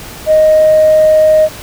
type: tone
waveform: sine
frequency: 622.3 Hz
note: D#5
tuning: in tune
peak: -3 dBFS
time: 0.26-1.49 s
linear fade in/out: 50 ms
effects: tanh soft clip ceiling 0 dBFS + pink hiss -29 dBFS RMS until 1.62 s